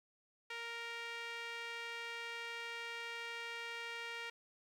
sawtooth tone with band-pass filter, 466.2 Hz, A#4, in tune, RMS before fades -45 dBFS, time 0.5-4.3 s, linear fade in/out 5 ms, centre 2300 Hz, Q 1.7, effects 12-bit

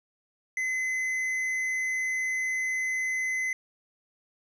sine tone with tanh clipping, 2039 Hz, C7, 45 cents flat, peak -28 dBFS, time 0.57-3.53 s, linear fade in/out 2 ms, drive 8 dB, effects none

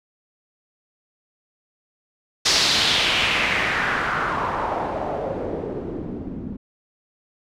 white noise with low-pass filter sweep, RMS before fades -23 dBFS, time 2.45-6.57 s, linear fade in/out 10 ms, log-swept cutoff 5200 to 210 Hz, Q 2.4, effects none

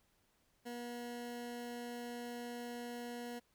20% pulse tone, 240.2 Hz, B3, 48 cents flat, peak -38 dBFS, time 0.65-3.4 s, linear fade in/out 20 ms, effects pink hiss -75 dBFS RMS until 3.54 s

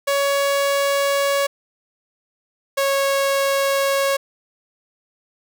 sawtooth tone pair in turn, 560 / 551 Hz, C#5 / C#5, +18 / -11 cents, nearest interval unison, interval 29 cents, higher first, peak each -13 dBFS, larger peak neither, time 0.07-1.47 / 2.77-4.17 s, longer neither, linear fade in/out 10 ms, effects none

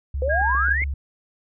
sine tone with vibrato, 68.4 Hz, C#2, 23 cents flat, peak -23 dBFS, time 0.14-0.94 s, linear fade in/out 5 ms, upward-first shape sine, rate 1.9 Hz, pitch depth 56 cents each way
sine exponential sweep, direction up, 493.9 to 2200 Hz, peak -21 dBFS, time 0.22-0.84 s, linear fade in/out 2 ms
click train, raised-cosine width 2 ms, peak -29 dBFS, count 5, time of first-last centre 0.28-0.82 s, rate 7.41 Hz
sine tone, 1632 Hz, G#6, 31 cents flat, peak -21 dBFS, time 0.29-0.75 s, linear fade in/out 20 ms
effects none

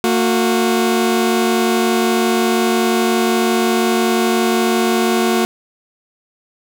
sawtooth tone pair together, 228 / 364.8 Hz, A#3 / F#4, -38 / -24 cents, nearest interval minor sixth, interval 814 cents, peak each -12 dBFS, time 0.04-5.45 s, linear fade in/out 0 ms, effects 8-bit

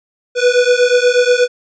square beating tone pair, 487.9 / 496.2 Hz, B4 / B4, -21 / +8 cents, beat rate 8.3 Hz, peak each -13 dBFS, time 0.35-1.48 s, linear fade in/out 50 ms, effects resampled to 16000 Hz

